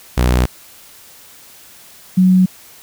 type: tone pair in turn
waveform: sawtooth / sine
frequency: 61.74 / 185.01 Hz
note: B1 / F#3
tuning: 0 / 0 cents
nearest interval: octave + perfect fifth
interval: 1900 cents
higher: second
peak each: -7 dBFS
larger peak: neither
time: 0.17-0.46 / 2.17-2.46 s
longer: neither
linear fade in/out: 10 ms
effects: white hiss -42 dBFS RMS until 2.82 s